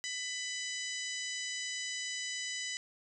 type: harmonic tone with a mistuned harmonic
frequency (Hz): 997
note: B5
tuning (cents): +16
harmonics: 2 / 3 / 4 / 5 / 6 / 7 / 8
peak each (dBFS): -41 / -43 / -46 / -44 / -45 / -45 / -48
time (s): 0.04-2.77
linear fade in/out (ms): 0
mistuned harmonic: 4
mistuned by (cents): -15
effects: none